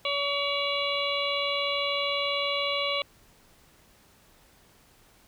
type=harmonic tone; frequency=567 Hz; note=C#5; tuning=39 cents sharp; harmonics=1 / 2 / 4 / 5 / 6 / 7; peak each=-31 / -33 / -32 / -33 / -34 / -35 dBFS; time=0.05-3.02 s; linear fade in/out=2 ms; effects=pink hiss -59 dBFS RMS until 5.27 s